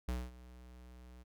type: tone with ADSR envelope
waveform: square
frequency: 61.74 Hz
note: B1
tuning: in tune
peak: -34 dBFS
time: 0.08-1.24 s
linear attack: 6 ms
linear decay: 220 ms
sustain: -19 dB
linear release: 23 ms
effects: none